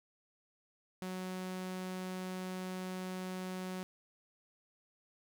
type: tone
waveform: sawtooth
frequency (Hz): 185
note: F#3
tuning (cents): 0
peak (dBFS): -35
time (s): 1.02-3.83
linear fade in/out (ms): 0
effects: none